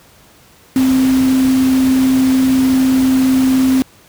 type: tone in noise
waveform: sine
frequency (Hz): 261.5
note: C4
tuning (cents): -1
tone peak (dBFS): -9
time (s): 0.76-3.82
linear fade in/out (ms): 0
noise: pink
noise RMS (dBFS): -25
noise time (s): 0.76-3.82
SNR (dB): +13
effects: pink hiss -46 dBFS RMS until 4.08 s + high-pass 60 Hz 12 dB/octave